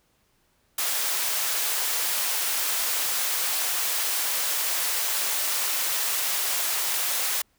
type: high-pass noise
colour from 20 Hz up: white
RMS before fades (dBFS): -26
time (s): 0.78-7.42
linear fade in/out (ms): 5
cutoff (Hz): 580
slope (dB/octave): 12
effects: pink hiss -67 dBFS RMS until 7.58 s